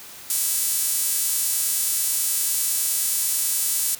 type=tone with high-pass filter; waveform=sawtooth; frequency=329.6 Hz; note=E4; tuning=in tune; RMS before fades=-23 dBFS; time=0.3-3.95 s; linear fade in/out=2 ms; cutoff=9100 Hz; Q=1.1; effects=white hiss -41 dBFS RMS until 3.99 s + high-pass 60 Hz 12 dB/octave